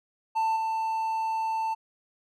triangle tone with level steps, 890 Hz, A5, 20 cents sharp, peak -21 / -24 dBFS, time 0.35-1.75 s, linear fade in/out 20 ms, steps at 0.56 s, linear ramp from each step 5 ms, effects none

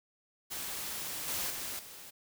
white noise with level steps, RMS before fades -39 / -35 / -39 / -49 dBFS, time 0.5-2.11 s, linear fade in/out 20 ms, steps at 1.28 / 1.5 / 1.79 s, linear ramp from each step 2 ms, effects none

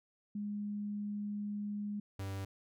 sine / 45% pulse tone pair in turn, 206.4 / 97.41 Hz, G#3 / G2, -10 / -10 cents, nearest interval octave + minor second, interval 1300 cents, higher first, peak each -36 / -38 dBFS, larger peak first, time 0.35-2 / 2.19-2.45 s, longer first, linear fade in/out 5 ms, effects none

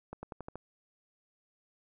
accelerating click train, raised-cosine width 1 ms, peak -27 dBFS, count 6, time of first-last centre 0.13-0.556 s, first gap 100 ms, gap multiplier 0.92, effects none

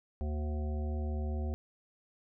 harmonic tone with a mistuned harmonic, 75 Hz, D2, 37 cents sharp, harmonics 1 / 3 / 5 / 7 / 9 / 10, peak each -32 / -42 / -46 / -49 / -51 / -52 dBFS, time 0.21-1.54 s, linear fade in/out 0 ms, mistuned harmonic 3, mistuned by +15 cents, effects none

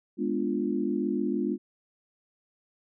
sine chord, G# diminished seventh, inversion none, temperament equal, 207.7 / 246.9 / 293.7 / 349.2 Hz, G#3 / B3 / D4 / F4, 0 / 0 / 0 / 0 cents, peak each -31 dBFS, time 0.17-1.58 s, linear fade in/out 50 ms, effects none

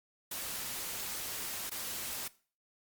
white noise with dropouts, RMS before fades -39 dBFS, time 0.31-2.28 s, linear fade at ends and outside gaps 5 ms, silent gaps 1.697-1.715 s, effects noise-tail reverb RT60 0.4 s tail -19 dB re dry + Opus 48 kbps

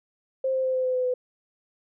sine tone with pitch steps, 527 / 522.8 / 518.5 / 514.4 / 510.2 / 506.1 / 502 Hz, C5 / C5 / C5 / C5 / C5 / B4 / B4, +12 / -1 / -16 / -30 / -44 / +42 / +28 cents, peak -22 dBFS, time 0.44-1.14 s, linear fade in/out 5 ms, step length 100 ms, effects none

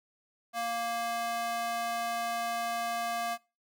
square tone with high-pass filter, 233.1 Hz, A#3, in tune, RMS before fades -33 dBFS, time 0.53-3.38 s, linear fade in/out 50 ms, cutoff 760 Hz, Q 1.9, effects noise-tail reverb RT60 0.3 s tail -23 dB re dry

